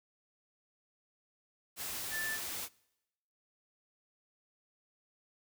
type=tone in noise; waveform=sine; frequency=1760 Hz; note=A6; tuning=in tune; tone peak=-35 dBFS; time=2.1-2.39 s; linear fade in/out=50 ms; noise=white; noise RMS=-40 dBFS; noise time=1.76-2.69 s; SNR=+2 dB; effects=noise-tail reverb RT60 0.9 s tail -24 dB re dry